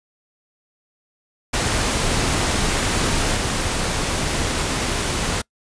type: noise with level steps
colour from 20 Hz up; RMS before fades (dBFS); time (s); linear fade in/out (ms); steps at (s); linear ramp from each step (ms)
pink; -20 / -22; 1.53-5.42; 10; 3.36; 10
effects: noise-tail reverb RT60 0.1 s tail -25 dB re dry + resampled to 22050 Hz